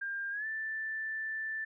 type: tone with pitch glide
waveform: sine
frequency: 1600 to 1765.1 Hz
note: G6 to A6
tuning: +35 to +5 cents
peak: -34 dBFS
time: 0.01-1.65 s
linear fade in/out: 10 ms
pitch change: +170 cents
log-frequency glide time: 0.31-0.46 s
effects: none